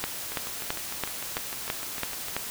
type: two click trains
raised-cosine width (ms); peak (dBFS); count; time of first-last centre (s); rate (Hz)
0.3; -11 / -19; 8 / 14; 0.04-2.366 / 0.32-2.284; 3.01 / 6.62
effects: white hiss -36 dBFS RMS until 2.5 s